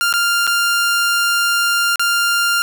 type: tone with dropouts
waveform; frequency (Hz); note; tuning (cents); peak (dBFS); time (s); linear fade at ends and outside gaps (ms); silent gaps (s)
sawtooth; 1396.9; F6; 0; -10; 0.01-2.62; 0; 0.127-0.138 / 0.468-0.475 / 1.958-1.995
effects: none